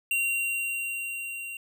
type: tone with level ramp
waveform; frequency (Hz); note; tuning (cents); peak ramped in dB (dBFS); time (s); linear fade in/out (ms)
square; 2759; F7; -22; -24 to -36; 0.11-1.57; 2
effects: none